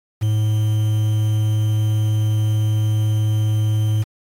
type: tone with quantisation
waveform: triangle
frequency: 107.7 Hz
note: A2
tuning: 37 cents flat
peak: -13 dBFS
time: 0.21-4.04 s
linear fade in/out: 20 ms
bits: 6
effects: AAC 48 kbps